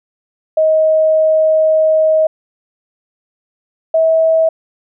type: tone pair in turn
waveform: sine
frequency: 630 / 646.2 Hz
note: D#5 / E5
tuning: +21 / -35 cents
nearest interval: unison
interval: 44 cents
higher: second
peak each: -8 dBFS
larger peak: neither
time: 0.57-2.27 / 3.94-4.49 s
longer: first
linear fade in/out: 5 ms
effects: none